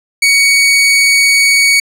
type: tone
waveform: sawtooth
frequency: 2241 Hz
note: C#7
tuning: 18 cents sharp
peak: -3 dBFS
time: 0.22-1.8 s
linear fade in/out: 5 ms
effects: low-pass 12000 Hz 12 dB/octave